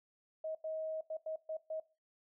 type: tone bursts at uneven times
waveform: sine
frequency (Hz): 633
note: D#5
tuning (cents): +30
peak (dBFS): -37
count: 6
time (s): 0.44-0.55 / 0.64-1.01 / 1.1-1.17 / 1.26-1.36 / 1.49-1.57 / 1.7-1.8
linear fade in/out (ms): 5
effects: noise-tail reverb RT60 0.3 s tail -18 dB re dry